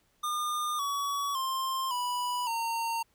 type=tone with pitch steps; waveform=square; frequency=1211 / 1129.9 / 1054.2 / 983.6 / 917.8 Hz; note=D#6 / C#6 / C6 / B5 / A#5; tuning=-47 / +33 / +13 / -7 / -27 cents; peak=-30 dBFS; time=0.23-3.03 s; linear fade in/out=10 ms; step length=560 ms; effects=pink hiss -70 dBFS RMS until 3.14 s